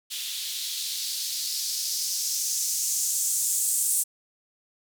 violet noise with band-pass filter sweep, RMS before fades -28 dBFS, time 0.1-4.04 s, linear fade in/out 20 ms, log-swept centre 3300 to 8500 Hz, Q 2.5, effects none

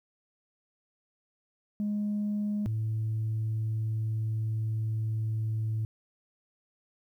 sine tone pair in turn, 207.7 / 110.03 Hz, G#3 / A2, 0 / 0 cents, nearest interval major seventh, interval 1100 cents, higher first, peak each -26 dBFS, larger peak neither, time 1.8-2.66 / 2.66-5.85 s, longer second, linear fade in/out 0 ms, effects tanh soft clip ceiling -25 dBFS + 11-bit

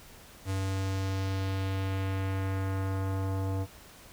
square tone with low-pass filter sweep, 96.1 Hz, G2, 34 cents flat, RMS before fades -31 dBFS, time 0.45-3.67 s, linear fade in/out 50 ms, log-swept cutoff 10000 to 790 Hz, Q 1.2, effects pink hiss -52 dBFS RMS until 4.12 s

